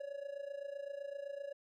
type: tone with amplitude modulation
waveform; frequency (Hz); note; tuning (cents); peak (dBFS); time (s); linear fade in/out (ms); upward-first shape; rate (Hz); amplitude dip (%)
triangle; 563; C#5; +27; -36; 0-1.53; 10; sine; 27.8; 80
effects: none